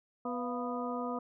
harmonic tone with a mistuned harmonic, 246.9 Hz, B3, in tune, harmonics 1 / 2 / 3 / 4 / 5, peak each -37 / -39 / -41 / -42 / -41 dBFS, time 0.25-1.19 s, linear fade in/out 5 ms, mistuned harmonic 3, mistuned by -96 cents, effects none

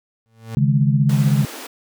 35% pulse tone with exponential growth, 112.9 Hz, A2, 45 cents sharp, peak -23 dBFS, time 0.26-0.55 s, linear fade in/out 0 ms, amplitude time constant 63 ms
sine chord, C# suspended second, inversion none, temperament equal with one note detuned, 138.59 / 154.31 / 207.7 Hz, C#3 / D#3 / G#3, 0 / -14 / 0 cents, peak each -15 / -19 / -20 dBFS, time 0.57-1.45 s, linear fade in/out 2 ms
pink high-pass noise, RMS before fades -34 dBFS, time 1.09-1.67 s, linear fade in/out 5 ms, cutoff 230 Hz, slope 96 dB/octave
effects none

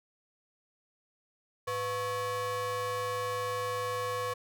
square ring-modulated tone, 301.9 Hz, D4, 48 cents sharp, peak -29 dBFS, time 1.67-4.34 s, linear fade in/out 10 ms, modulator 800 Hz, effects none

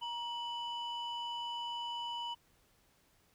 sine tone pair together, 944 / 2978 Hz, A#5 / F#7, +22 / +11 cents, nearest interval octave + minor sixth, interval 1989 cents, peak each -38 / -39 dBFS, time 0.01-2.35 s, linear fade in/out 20 ms, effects tanh soft clip ceiling -33 dBFS + pink hiss -70 dBFS RMS until 3.34 s

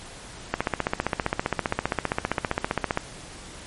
click train, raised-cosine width 0.5 ms, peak -7 dBFS, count 38, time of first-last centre 0.54-2.974 s, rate 15.2 Hz, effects pink hiss -42 dBFS RMS until 3.66 s + MP3 48 kbps

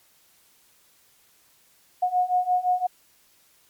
sine beating tone pair, 723 / 728.8 Hz, F#5 / F#5, -40 / -26 cents, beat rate 5.8 Hz, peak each -24 / -22 dBFS, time 2.02-2.87 s, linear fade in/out 10 ms, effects white hiss -60 dBFS RMS until 3.69 s + MP3 96 kbps

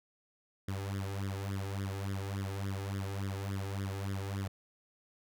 sawtooth tone with flanger, 98 Hz, G2, in tune, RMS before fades -37 dBFS, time 0.68-4.48 s, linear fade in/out 5 ms, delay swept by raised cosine 0.57 to 2.47 ms, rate 3.5 Hz, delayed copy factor +0.9, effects none

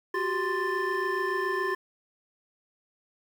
triangle tone cluster, 366.1 / 393.2 / 1043 / 1767 Hz, F#4 / G4 / C6 / A6, -18 / +5 / -6 / +7 cents, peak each -29 dBFS, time 0.14-1.75 s, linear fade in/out 5 ms, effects tanh soft clip ceiling -19 dBFS + 9-bit

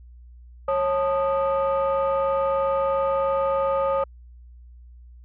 sine tone cluster, 546 / 879 / 1235 Hz, C#5 / A5 / D#6, -26 / -2 / -13 cents, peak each -20 / -28 / -25 dBFS, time 0.68-4.04 s, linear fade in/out 5 ms, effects tanh soft clip ceiling -15 dBFS + added 60 Hz sine -43 dBFS peak until 5.24 s

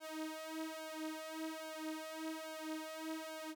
sawtooth tone with flanger, 316 Hz, D#4, 27 cents sharp, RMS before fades -45 dBFS, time 0-3.55 s, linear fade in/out 50 ms, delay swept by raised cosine 1.3 to 4.7 ms, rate 1.2 Hz, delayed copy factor +1, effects none

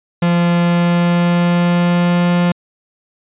45% pulse tone with pitch glide, 172.8 to 175.21 Hz, F3 to F3, -18 to +6 cents, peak -11 dBFS, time 0.22-2.52 s, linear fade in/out 5 ms, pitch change +24 cents, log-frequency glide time 0.61-2.35 s, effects resampled to 8000 Hz

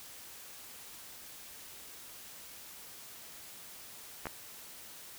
clicks, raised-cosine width 0.5 ms, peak -22 dBFS, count 2, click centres 4.256 / 4.269 s, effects white hiss -50 dBFS RMS until 5.18 s

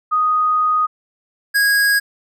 sine / square tone pair in turn, 1244.5 / 1646.6 Hz, D#6 / G#6, 0 / -15 cents, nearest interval perfect fourth, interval 485 cents, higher second, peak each -13 dBFS, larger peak neither, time 0.11-0.87 / 1.54-2 s, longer first, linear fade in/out 20 ms, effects none

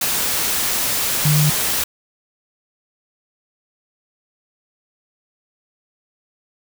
sine tone in noise, 150.4 Hz, D3, 42 cents sharp, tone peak -13 dBFS, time 1.25-1.5 s, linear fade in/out 5 ms, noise white, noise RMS -20 dBFS, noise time 0.01-1.84 s, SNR +4 dB, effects none

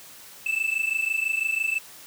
triangle tone pair together, 2626 / 2652 Hz, E7 / E7, -7 / +10 cents, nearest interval unison, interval 17 cents, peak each -24 / -25 dBFS, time 0.46-1.79 s, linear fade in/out 5 ms, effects white hiss -46 dBFS RMS until 2.06 s + high-pass 80 Hz 12 dB/octave

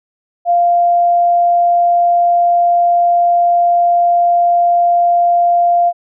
sine tone, 696 Hz, F5, 6 cents flat, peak -8 dBFS, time 0.45-5.93 s, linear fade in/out 50 ms, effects none

